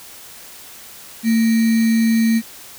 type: tone with sample-and-hold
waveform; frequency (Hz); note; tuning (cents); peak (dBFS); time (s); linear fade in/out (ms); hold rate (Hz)
sine; 225.7; A3; +44; -12; 1.23-2.42; 50; 2100
effects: white hiss -39 dBFS RMS until 2.78 s